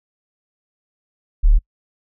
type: tone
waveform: sine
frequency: 36.92 Hz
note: D1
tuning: 10 cents sharp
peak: -8 dBFS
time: 1.43-1.59 s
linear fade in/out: 20 ms
effects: noise-tail reverb RT60 0.1 s tail -26 dB re dry